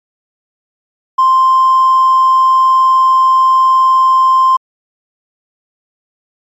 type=tone with hard clipping; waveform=sine; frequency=1046.5 Hz; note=C6; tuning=in tune; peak=-6 dBFS; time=1.18-4.57 s; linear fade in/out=10 ms; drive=1 dB; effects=MP3 64 kbps